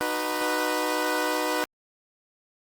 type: chord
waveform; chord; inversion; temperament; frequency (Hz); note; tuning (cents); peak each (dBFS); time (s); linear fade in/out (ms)
15% pulse; B major; first; equal with one note detuned; 307.4 / 370 / 493.9; D#4 / F#4 / B4; -21 / 0 / 0; -22 / -25 / -21; 0.01-1.64; 0
effects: Opus 24 kbps